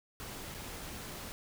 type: noise with dropouts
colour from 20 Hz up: pink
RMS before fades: -44 dBFS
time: 0.2-1.32 s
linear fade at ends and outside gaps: 0 ms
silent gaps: 0.542-0.547 s
effects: none